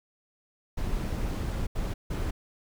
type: noise bursts at uneven times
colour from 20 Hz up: brown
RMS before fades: -30 dBFS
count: 3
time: 0.77-1.67 / 1.75-1.94 / 2.1-2.31 s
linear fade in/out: 10 ms
effects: none